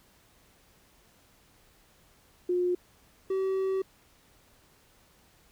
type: tone pair in turn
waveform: sine / triangle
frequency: 357.6 / 382.4 Hz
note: F4 / G4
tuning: +41 / -43 cents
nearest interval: minor second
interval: 116 cents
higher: second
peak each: -24 dBFS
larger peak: neither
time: 2.49-2.75 / 3.3-3.82 s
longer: second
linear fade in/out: 5 ms
effects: pink hiss -62 dBFS RMS until 5.51 s